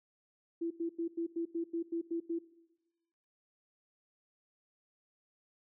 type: tone bursts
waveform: sine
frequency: 334.9 Hz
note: E4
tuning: 27 cents sharp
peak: -32 dBFS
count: 10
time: 0.61-2.39 s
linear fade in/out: 10 ms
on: 97 ms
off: 90 ms
effects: noise-tail reverb RT60 1.0 s tail -17 dB re dry